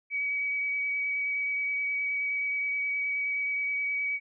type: tone with vibrato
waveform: sine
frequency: 2271 Hz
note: C#7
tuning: 41 cents sharp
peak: -27 dBFS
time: 0.1-4.2 s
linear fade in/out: 50 ms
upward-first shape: triangle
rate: 9.5 Hz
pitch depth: 13 cents each way
effects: none